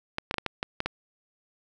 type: clicks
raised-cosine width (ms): 0.3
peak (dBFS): -12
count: 8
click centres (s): 0.184 / 0.311 / 0.342 / 0.383 / 0.463 / 0.629 / 0.804 / 0.86
effects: none